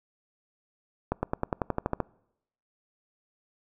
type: accelerating click train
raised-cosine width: 1 ms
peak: -12 dBFS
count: 11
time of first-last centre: 1.12-2.003 s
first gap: 110 ms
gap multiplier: 0.95
effects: noise-tail reverb RT60 0.8 s tail -25 dB re dry